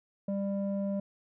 square tone with low-pass filter, 198.3 Hz, G3, 20 cents sharp, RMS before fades -32 dBFS, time 0.28-1 s, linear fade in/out 5 ms, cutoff 490 Hz, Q 5.8, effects none

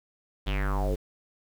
square tone with low-pass filter sweep, 49.06 Hz, G1, 2 cents sharp, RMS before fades -27 dBFS, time 0.46-0.96 s, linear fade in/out 20 ms, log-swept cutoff 3600 to 410 Hz, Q 5.6, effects 8-bit

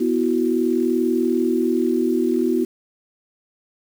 sine chord, B suspended fourth, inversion none, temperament equal, 246.9 / 329.6 / 370 Hz, B3 / E4 / F#4, 0 / 0 / 0 cents, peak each -21 dBFS, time 0-2.65 s, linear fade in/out 10 ms, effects 7-bit

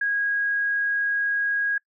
sine tone, 1644 Hz, G#6, 18 cents flat, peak -21 dBFS, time 0.01-1.78 s, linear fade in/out 5 ms, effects noise-tail reverb RT60 0.1 s tail -24 dB re dry

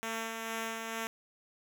5% pulse tone with tremolo, 225.4 Hz, A3, 42 cents sharp, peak -23 dBFS, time 0.03-1.07 s, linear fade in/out 0 ms, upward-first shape sine, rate 2.2 Hz, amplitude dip 35%, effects none

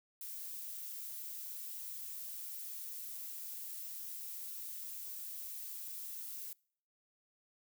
violet noise, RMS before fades -45 dBFS, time 0.21-6.53 s, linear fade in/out 2 ms, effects noise-tail reverb RT60 0.6 s tail -26 dB re dry

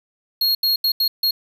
square tone bursts at uneven times, 4283 Hz, C8, 40 cents sharp, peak -16 dBFS, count 5, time 0.41-0.55 / 0.63-0.76 / 0.84-0.92 / 1-1.08 / 1.23-1.31 s, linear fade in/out 5 ms, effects 8-bit

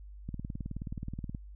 click train, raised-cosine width 5 ms, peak -25 dBFS, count 21, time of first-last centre 0.29-1.348 s, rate 18.9 Hz, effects added 50 Hz sine -45 dBFS peak until 1.55 s

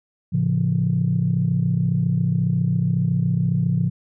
sine chord, A augmented, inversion none, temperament just, 110 / 137.5 / 171.88 Hz, A2 / C#3 / E#3, 0 / -14 / -27 cents, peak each -23 / -21 / -20 dBFS, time 0.32-3.9 s, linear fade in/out 20 ms, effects tanh soft clip ceiling -9 dBFS

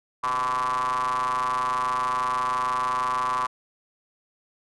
square ring-modulated tone, 64.3 Hz, C2, 30 cents flat, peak -21 dBFS, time 0.23-3.47 s, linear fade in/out 10 ms, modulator 1080 Hz, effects resampled to 24000 Hz

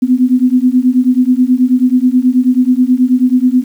sine beating tone pair, 247.9 / 257.2 Hz, B3 / C4, +7 / -30 cents, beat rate 9.3 Hz, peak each -10 dBFS, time 0.02-3.64 s, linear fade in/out 10 ms, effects 7-bit

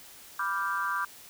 sine chord, G dominant seventh, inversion first, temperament equal, 987.8 / 1174.7 / 1396.9 / 1568 Hz, B5 / D6 / F6 / G6, 0 / 0 / 0 / 0 cents, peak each -35 / -31 / -35 / -33 dBFS, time 0.39-1.05 s, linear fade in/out 5 ms, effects white hiss -50 dBFS RMS until 1.29 s

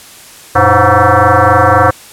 sine tone with frequency modulation, 300.1 Hz, D4, 38 cents sharp, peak -4 dBFS, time 0.55-1.91 s, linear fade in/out 10 ms, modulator 208 Hz, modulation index 6, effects white hiss -35 dBFS RMS until 2.12 s + low-pass 12000 Hz 12 dB/octave

